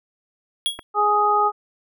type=tone with exponential decay; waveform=square; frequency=3322 Hz; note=G#7; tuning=in tune; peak=-16 dBFS; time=0.66-0.83 s; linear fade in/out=0 ms; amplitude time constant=35 ms
type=clicks; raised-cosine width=0.5 ms; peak=-19 dBFS; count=2; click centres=0.79 / 0.793 s
type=harmonic tone; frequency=416.3 Hz; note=G#4; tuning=4 cents sharp; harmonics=1 / 2 / 3; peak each=-24 / -19 / -18 dBFS; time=0.94-1.52 s; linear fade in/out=50 ms
effects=none